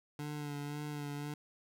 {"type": "tone with vibrato", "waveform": "25% pulse", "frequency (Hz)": 146.6, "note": "D3", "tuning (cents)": -3, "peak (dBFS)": -35, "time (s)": [0.19, 1.34], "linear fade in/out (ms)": 2, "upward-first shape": "sine", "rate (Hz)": 1.9, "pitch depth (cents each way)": 29, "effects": []}